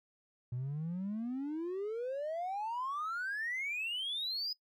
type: exponential sweep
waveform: triangle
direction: up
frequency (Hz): 119.6 to 5040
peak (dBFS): -32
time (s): 0.52-4.53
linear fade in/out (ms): 5
effects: noise-tail reverb RT60 0.1 s tail -21 dB re dry + tanh soft clip ceiling -31 dBFS